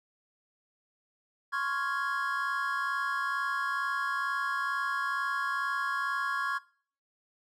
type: chord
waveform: triangle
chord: Db major seventh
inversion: third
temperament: equal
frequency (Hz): 1046.5 / 1108.7 / 1396.9 / 1661.2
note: C6 / Db6 / F6 / Ab6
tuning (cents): 0 / 0 / 0 / 0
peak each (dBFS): -37 / -31 / -34 / -31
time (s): 1.52-6.59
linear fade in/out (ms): 20
effects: noise-tail reverb RT60 0.5 s tail -21 dB re dry